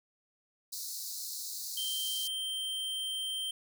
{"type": "high-pass noise", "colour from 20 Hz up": "pink", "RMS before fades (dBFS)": -40, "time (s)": [0.72, 2.28], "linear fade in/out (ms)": 10, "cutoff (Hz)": 4000, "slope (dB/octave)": 96}
{"type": "tone", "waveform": "square", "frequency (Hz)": 3137, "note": "G7", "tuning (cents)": 1, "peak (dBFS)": -34, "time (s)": [1.77, 3.51], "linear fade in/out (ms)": 5}
{"effects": []}